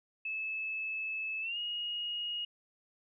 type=tone with pitch glide; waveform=sine; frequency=2607 to 2876 Hz; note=E7 to F#7; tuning=-20 to -50 cents; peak=-34 dBFS; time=0.25-2.45 s; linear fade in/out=5 ms; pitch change=+170 cents; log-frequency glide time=1.41-1.58 s; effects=none